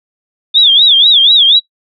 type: tone with vibrato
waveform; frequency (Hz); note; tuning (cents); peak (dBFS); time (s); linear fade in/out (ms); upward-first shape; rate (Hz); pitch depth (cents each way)
sine; 3520; A7; 0; -3; 0.54-1.6; 20; sine; 4.1; 180
effects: noise-tail reverb RT60 0.1 s tail -17 dB re dry